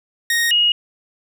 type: tone pair in turn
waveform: sawtooth / sine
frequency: 1864.7 / 2879 Hz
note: A#6 / F#7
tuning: 0 / -48 cents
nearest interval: minor sixth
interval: 752 cents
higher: second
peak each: -12 dBFS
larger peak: neither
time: 0.3-0.51 / 0.51-0.72 s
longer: neither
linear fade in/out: 2 ms
effects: none